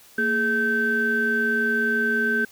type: tone cluster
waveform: sine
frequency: 229.9 / 419.6 / 1547 Hz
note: A#3 / G#4 / G6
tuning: -24 / +18 / -23 cents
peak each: -26 / -27 / -20 dBFS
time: 0.18-2.45 s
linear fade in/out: 5 ms
effects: tanh soft clip ceiling -12 dBFS + white hiss -51 dBFS RMS until 2.51 s